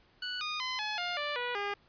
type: tone with pitch steps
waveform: 10% pulse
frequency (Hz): 1480 / 1230.2 / 1022.6 / 850 / 706.6 / 587.3 / 488.2 / 405.8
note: F#6 / D#6 / C6 / G#5 / F5 / D5 / B4 / G#4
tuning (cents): 0 / -20 / -40 / +40 / +20 / 0 / -20 / -40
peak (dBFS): -24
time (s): 0.22-1.74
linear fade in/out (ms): 5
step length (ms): 190
effects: pink hiss -65 dBFS RMS until 1.88 s + resampled to 11025 Hz